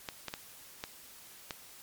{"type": "clicks", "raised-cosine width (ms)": 0.2, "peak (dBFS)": -19, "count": 5, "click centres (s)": [0.088, 0.283, 0.339, 0.839, 1.508], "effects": ["white hiss -53 dBFS RMS until 1.82 s", "MP3 96 kbps"]}